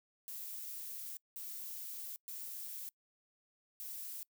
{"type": "noise bursts at uneven times", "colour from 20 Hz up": "violet", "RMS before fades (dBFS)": -45, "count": 4, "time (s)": [[0.28, 1.17], [1.36, 2.16], [2.28, 2.89], [3.8, 4.23]], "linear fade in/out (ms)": 0, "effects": ["noise-tail reverb RT60 0.1 s tail -25 dB re dry"]}